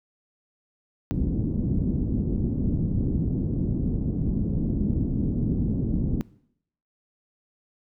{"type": "low-pass noise", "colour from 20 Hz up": "white", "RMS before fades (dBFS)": -25, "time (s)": [1.11, 6.21], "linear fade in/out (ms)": 0, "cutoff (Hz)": 260, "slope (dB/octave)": 24, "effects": ["noise-tail reverb RT60 0.7 s tail -21 dB re dry"]}